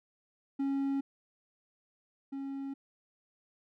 triangle tone pair in turn, 274.9 / 273.9 Hz, C#4 / C#4, -14 / -21 cents, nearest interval unison, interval 7 cents, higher first, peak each -27 / -34 dBFS, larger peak first, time 0.59-1.01 / 2.32-2.74 s, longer neither, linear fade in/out 10 ms, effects none

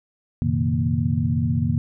sine tone cluster, 90.3 / 116.8 / 132.4 / 157.4 / 232.5 Hz, F#2 / A#2 / C3 / D#3 / A#3, -42 / +4 / +21 / +20 / -4 cents, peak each -25 dBFS, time 0.42-1.78 s, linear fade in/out 0 ms, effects none

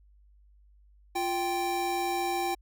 square tone pair together, 349.2 / 783.9 Hz, F4 / G5, 0 / 0 cents, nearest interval octave + major second, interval 1400 cents, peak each -33 / -30 dBFS, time 1.15-2.55 s, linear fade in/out 10 ms, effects added 50 Hz sine -56 dBFS peak until 2.61 s

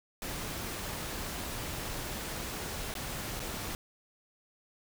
pink noise with dropouts, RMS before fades -38 dBFS, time 0.22-3.75 s, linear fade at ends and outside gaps 1 ms, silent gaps 2.94-2.952 / 3.395-3.401 s, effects none

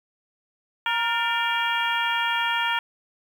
harmonic tone with a mistuned harmonic, 468.1 Hz, A#4, 7 cents sharp, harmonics 2 / 3 / 4 / 5 / 6 / 7, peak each -26 / -28 / -29 / -30 / -31 / -31 dBFS, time 0.86-2.79 s, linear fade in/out 2 ms, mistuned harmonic 4, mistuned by -70 cents, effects 8-bit

